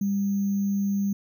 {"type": "tone with sample-and-hold", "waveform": "sine", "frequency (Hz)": 199.2, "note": "G3", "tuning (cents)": 28, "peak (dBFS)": -22, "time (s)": [0.01, 1.13], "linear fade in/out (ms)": 5, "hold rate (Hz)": 6300, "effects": []}